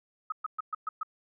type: tone bursts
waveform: sine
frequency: 1269 Hz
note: D#6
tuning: 34 cents sharp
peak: -29 dBFS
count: 6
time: 0.3-1.032 s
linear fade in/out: 5 ms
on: 22 ms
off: 120 ms
effects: none